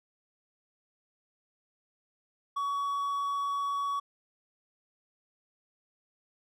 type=tone; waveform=triangle; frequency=1127 Hz; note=C#6; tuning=28 cents sharp; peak=-27 dBFS; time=2.56-4 s; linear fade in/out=10 ms; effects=none